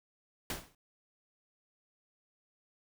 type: noise with exponential decay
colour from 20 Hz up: pink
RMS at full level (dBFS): -33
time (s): 0.5-0.75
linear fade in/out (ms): 2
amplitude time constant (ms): 53
effects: none